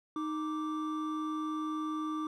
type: tone pair together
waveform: triangle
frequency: 310.7 / 1173 Hz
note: D#4 / D6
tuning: -2 / -2 cents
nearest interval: octave + major seventh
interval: 2300 cents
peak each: -32 / -36 dBFS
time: 0.16-2.27 s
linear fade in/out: 2 ms
effects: none